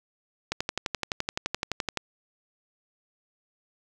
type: click train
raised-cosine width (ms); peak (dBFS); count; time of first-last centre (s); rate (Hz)
0.2; -10; 18; 0.52-1.973; 11.7
effects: none